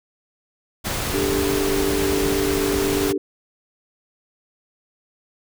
pink noise, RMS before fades -25 dBFS, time 0.84-3.13 s, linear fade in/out 20 ms
sine chord, D suspended fourth, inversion none, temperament equal with one note detuned, 292.6 / 392 / 440 Hz, D4 / G4 / A4, -6 / 0 / 0 cents, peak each -24 / -22 / -27 dBFS, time 1.14-3.18 s, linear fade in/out 5 ms
effects none

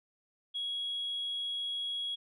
sine tone, 3322 Hz, G#7, in tune, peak -32 dBFS, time 0.54-2.16 s, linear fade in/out 20 ms, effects tanh soft clip ceiling -29 dBFS

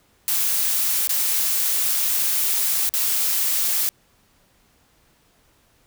blue noise with dropouts, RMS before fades -21 dBFS, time 0.28-3.89 s, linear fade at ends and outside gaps 0 ms, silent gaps 1.073-1.093 / 2.891-2.938 s, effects pink hiss -60 dBFS RMS until 5.86 s

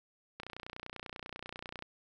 click train, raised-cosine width 0.3 ms, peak -26 dBFS, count 44, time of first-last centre 0.4-1.824 s, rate 30.2 Hz, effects none

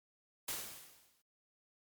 white noise with exponential decay, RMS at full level -37 dBFS, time 0.48-1.22 s, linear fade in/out 5 ms, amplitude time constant 160 ms, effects MP3 96 kbps

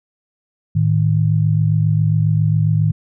sine tone pair together, 108.03 / 155.4 Hz, A2 / D#3, -31 / -2 cents, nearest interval tritone, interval 629 cents, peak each -15 dBFS, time 0.75-2.92 s, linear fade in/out 10 ms, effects none

